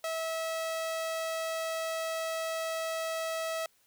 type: tone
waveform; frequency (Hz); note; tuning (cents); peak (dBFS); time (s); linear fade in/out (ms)
sawtooth; 649; E5; -27; -28; 0.04-3.66; 2
effects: white hiss -68 dBFS RMS until 3.86 s